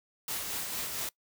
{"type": "noise with tremolo", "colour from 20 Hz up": "white", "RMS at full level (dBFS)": -34, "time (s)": [0.28, 1.09], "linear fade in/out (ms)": 2, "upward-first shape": "triangle", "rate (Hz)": 4.4, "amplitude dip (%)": 40, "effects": ["noise-tail reverb RT60 0.1 s tail -22 dB re dry"]}